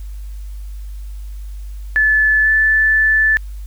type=tone with pitch glide; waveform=sine; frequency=1734 to 1750.1 Hz; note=A6 to A6; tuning=-26 to -10 cents; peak=-10 dBFS; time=1.96-3.37 s; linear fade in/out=0 ms; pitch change=+16 cents; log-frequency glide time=2.43-2.48 s; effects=added 50 Hz sine -26 dBFS peak until 3.66 s + white hiss -51 dBFS RMS until 3.66 s